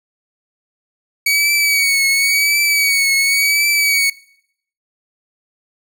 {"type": "tone with vibrato", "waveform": "sawtooth", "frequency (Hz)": 2254, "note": "C#7", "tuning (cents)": 28, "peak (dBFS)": -9, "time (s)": [1.26, 4.1], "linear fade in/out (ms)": 5, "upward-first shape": "triangle", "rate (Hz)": 0.93, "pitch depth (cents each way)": 57, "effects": ["noise-tail reverb RT60 0.7 s tail -22 dB re dry"]}